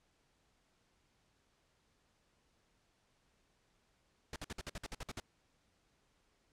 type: noise bursts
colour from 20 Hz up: pink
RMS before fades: -43 dBFS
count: 11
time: 4.33-5.2 s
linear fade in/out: 2 ms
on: 30 ms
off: 54 ms
effects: pink hiss -75 dBFS RMS until 6.52 s + low-pass 8000 Hz 12 dB/octave